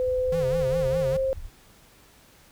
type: tone with pitch glide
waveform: sine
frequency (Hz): 508 to 530.5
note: B4 to C5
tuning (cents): +49 to +24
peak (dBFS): -22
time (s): 0-1.33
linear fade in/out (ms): 0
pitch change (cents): +75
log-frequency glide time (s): 0.2-1.05
type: low-pass noise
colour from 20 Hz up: pink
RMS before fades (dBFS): -37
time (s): 0.01-1.49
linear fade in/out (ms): 20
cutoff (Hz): 100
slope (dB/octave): 48
type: tone with vibrato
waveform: square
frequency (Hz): 146.83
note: D3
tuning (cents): 0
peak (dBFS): -30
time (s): 0.32-1.17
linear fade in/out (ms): 5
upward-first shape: sine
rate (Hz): 4.9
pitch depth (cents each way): 210
effects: pink hiss -55 dBFS RMS until 2.51 s